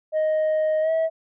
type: tone with pitch glide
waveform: sine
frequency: 623 to 646.8 Hz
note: D#5 to E5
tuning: +2 to -33 cents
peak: -16 dBFS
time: 0.12-1.1 s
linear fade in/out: 50 ms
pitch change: +65 cents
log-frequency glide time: 0.81-0.91 s
effects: tanh soft clip ceiling -18 dBFS